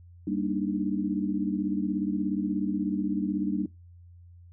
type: chord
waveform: sine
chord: Eb major seventh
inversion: first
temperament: equal with one note detuned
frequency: 196 / 233.1 / 293.7 / 310.2 Hz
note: G3 / Bb3 / D4 / Eb4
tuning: 0 / 0 / 0 / -5 cents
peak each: -30 / -33 / -30 / -33 dBFS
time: 0.27-3.66 s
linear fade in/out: 5 ms
effects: noise-tail reverb RT60 0.2 s tail -22 dB re dry + added 87 Hz sine -48 dBFS peak until 4.52 s